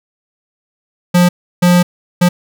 square tone bursts at uneven times, 177 Hz, F3, 23 cents sharp, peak -7 dBFS, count 3, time 1.14-1.29 / 1.62-1.83 / 2.21-2.29 s, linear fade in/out 10 ms, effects none

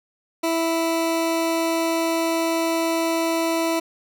20% pulse tone, 329.6 Hz, E4, in tune, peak -15 dBFS, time 0.43-3.8 s, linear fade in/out 10 ms, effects none

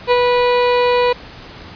30% pulse tone with ADSR envelope, 490 Hz, B4, 14 cents flat, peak -6 dBFS, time 0.07-1.13 s, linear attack 45 ms, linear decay 36 ms, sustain -3 dB, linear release 7 ms, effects pink hiss -36 dBFS RMS until 1.75 s + resampled to 11025 Hz

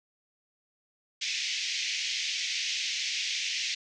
pink band-pass noise, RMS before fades -32 dBFS, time 1.21-3.75 s, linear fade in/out 10 ms, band 2100 to 6400 Hz, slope 48 dB/octave, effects none

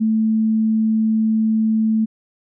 sine tone, 220 Hz, A3, in tune, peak -14 dBFS, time 0-2.06 s, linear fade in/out 20 ms, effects none

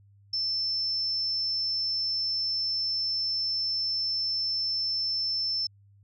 sine tone, 5310 Hz, E8, 12 cents sharp, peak -26 dBFS, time 0.33-5.67 s, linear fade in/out 5 ms, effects added 100 Hz sine -55 dBFS peak until 6.03 s

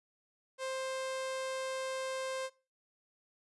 sawtooth tone, 525 Hz, C5, 6 cents sharp, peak -32 dBFS, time 0.58-2.5 s, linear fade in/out 50 ms, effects noise-tail reverb RT60 0.3 s tail -19 dB re dry + resampled to 24000 Hz

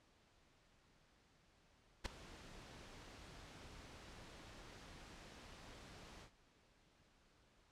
pink noise with ADSR envelope, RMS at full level -39 dBFS, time 2.04-6.31 s, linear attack 20 ms, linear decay 4 ms, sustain -18 dB, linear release 88 ms, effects pink hiss -72 dBFS RMS until 7.71 s + low-pass 6000 Hz 12 dB/octave

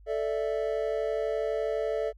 triangle chord, A suspended fourth, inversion none, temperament equal, 440 / 587.3 / 659.3 Hz, A4 / D5 / E5, 0 / 0 / 0 cents, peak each -28 / -30 / -31 dBFS, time 0.06-2.13 s, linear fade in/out 50 ms, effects added 50 Hz sine -50 dBFS peak until 2.17 s

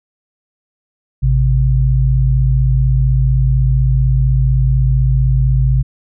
sine tone pair together, 55 / 130.81 Hz, A1 / C3, 0 / 0 cents, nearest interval octave + minor third, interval 1500 cents, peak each -12 dBFS, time 1.22-5.83 s, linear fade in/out 20 ms, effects none

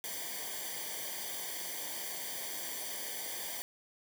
white noise with comb filter, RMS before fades -40 dBFS, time 0.04-3.62 s, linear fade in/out 0 ms, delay 0.75 ms, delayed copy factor -0.9, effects none

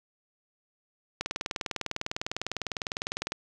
click train, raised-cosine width 0.2 ms, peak -13 dBFS, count 43, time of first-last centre 1.21-3.321 s, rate 19.9 Hz, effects none

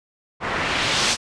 white noise with low-pass filter sweep, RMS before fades -22 dBFS, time 0.4-1.17 s, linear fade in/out 50 ms, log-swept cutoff 1300 to 6400 Hz, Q 1, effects resampled to 22050 Hz

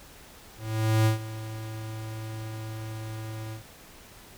square tone with ADSR envelope, 110 Hz, A2, in tune, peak -19 dBFS, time 0.57-3.63 s, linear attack 490 ms, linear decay 120 ms, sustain -16 dB, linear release 100 ms, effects pink hiss -50 dBFS RMS until 4.37 s

